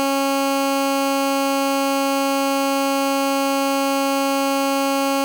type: tone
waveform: 15% pulse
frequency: 274.5 Hz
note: C#4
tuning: 17 cents flat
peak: -11 dBFS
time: 0-5.24 s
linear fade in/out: 0 ms
effects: none